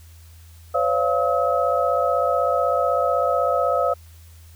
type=tone cluster; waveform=sine; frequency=514 / 570 / 690 / 1282 Hz; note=C5 / C#5 / F5 / E6; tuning=-31 / +48 / -21 / -49 cents; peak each=-23 dBFS; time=0.74-3.94 s; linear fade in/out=10 ms; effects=added 82 Hz sine -43 dBFS peak until 4.55 s + white hiss -54 dBFS RMS until 4.55 s